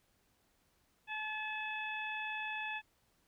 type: harmonic tone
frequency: 861 Hz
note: A5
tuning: 38 cents flat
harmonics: 1 / 2 / 3 / 4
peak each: -43 / -42 / -41 / -50 dBFS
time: 1.07-2.82 s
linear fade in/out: 50 ms
effects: pink hiss -74 dBFS RMS until 3.27 s